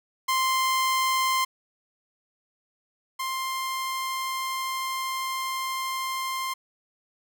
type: tone pair in turn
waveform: sawtooth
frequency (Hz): 1046.5 / 1052.1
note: C6 / C6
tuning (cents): 0 / +9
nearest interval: unison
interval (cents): 9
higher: second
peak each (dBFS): -18 / -24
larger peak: first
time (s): 0.28-1.45 / 3.19-6.54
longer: second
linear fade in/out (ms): 10
effects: none